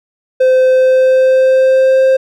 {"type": "tone with pitch glide", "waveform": "triangle", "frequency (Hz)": [516, 527.1], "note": ["C5", "C5"], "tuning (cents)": [-24, 13], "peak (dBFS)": -4, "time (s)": [0.4, 2.17], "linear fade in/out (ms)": 10, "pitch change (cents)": 37, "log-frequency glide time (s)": [0.69, 2.03], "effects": []}